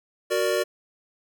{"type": "chord", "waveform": "square", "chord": "Gb augmented", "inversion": "none", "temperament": "equal", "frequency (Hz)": [370, 466.2, 587.3], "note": ["Gb4", "Bb4", "D5"], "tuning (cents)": [0, 0, 0], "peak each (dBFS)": [-27, -27, -26], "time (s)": [0.3, 0.64], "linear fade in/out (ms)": 20, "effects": []}